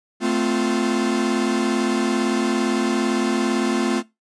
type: chord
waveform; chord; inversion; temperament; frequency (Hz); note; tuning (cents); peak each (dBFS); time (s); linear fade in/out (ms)
45% pulse; F major; first; equal with one note detuned; 220 / 257.7 / 349.2; A3 / C4 / F4; 0 / -26 / 0; -23; 0.2-4.03; 50
effects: noise-tail reverb RT60 0.2 s tail -19 dB re dry + resampled to 22050 Hz